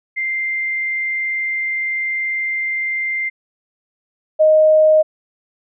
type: tone pair in turn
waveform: sine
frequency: 2093 / 622.3 Hz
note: C7 / D#5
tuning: 0 / 0 cents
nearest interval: octave + major sixth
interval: 2100 cents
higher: first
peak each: -18 / -8 dBFS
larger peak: second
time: 0.16-3.3 / 4.39-5.03 s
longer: first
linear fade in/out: 20 ms
effects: none